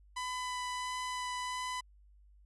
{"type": "tone with vibrato", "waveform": "sawtooth", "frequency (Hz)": 1000, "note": "B5", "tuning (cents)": 21, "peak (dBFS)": -32, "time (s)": [0.16, 1.81], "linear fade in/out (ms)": 10, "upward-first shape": "sine", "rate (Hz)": 1.5, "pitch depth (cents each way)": 8, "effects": ["added 50 Hz sine -58 dBFS peak until 2.45 s", "resampled to 24000 Hz"]}